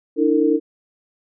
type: tone cluster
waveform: sine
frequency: 294.6 / 325.2 / 454.2 Hz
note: D4 / E4 / A#4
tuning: +6 / -23 / -45 cents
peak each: -18 dBFS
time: 0.16-0.6 s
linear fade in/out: 50 ms
effects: none